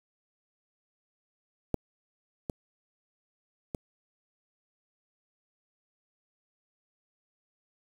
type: clicks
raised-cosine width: 2 ms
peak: -13 / -19 / -20 dBFS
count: 3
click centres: 1.743 / 2.498 / 3.748 s
effects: 7-bit